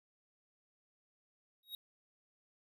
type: tone with exponential growth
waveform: square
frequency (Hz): 3787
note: A#7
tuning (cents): +27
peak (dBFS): -39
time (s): 1.63-1.75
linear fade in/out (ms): 2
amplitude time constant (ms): 26
effects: none